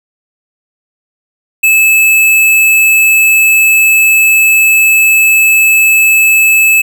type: tone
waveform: square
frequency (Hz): 2608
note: E7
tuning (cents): -19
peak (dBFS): -5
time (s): 1.63-6.82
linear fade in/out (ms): 10
effects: none